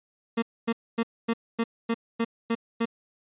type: tone bursts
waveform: 30% pulse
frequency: 230 Hz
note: A#3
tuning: 23 cents flat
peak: -20 dBFS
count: 9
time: 0.37-2.856 s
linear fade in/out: 10 ms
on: 54 ms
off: 250 ms
effects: resampled to 8000 Hz